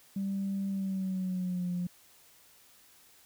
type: tone with pitch glide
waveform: sine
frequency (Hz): 196 to 177.67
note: G3 to F3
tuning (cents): 0 to +30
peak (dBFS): -29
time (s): 0.16-1.87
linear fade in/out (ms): 5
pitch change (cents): -170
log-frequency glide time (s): 0.68-1.7
effects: tanh soft clip ceiling -26 dBFS + white hiss -60 dBFS RMS until 3.25 s